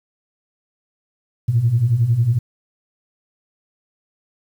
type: beating tone pair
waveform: sine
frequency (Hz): 110 / 121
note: A2 / B2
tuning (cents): 0 / -35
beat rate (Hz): 11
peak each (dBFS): -19 / -14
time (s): 1.48-2.39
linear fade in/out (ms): 10
effects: tanh soft clip ceiling -6 dBFS + 8-bit